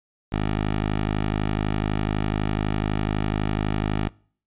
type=tone; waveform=10% pulse; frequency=52 Hz; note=G#1; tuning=3 cents sharp; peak=-14 dBFS; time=0.32-4.09 s; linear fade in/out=5 ms; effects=noise-tail reverb RT60 0.5 s tail -25 dB re dry + resampled to 8000 Hz